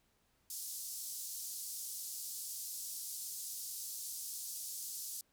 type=band-pass noise; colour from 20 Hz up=white; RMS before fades=-44 dBFS; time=0.5-5.21 s; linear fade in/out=2 ms; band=4900 to 14000 Hz; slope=24 dB/octave; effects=pink hiss -75 dBFS RMS until 5.32 s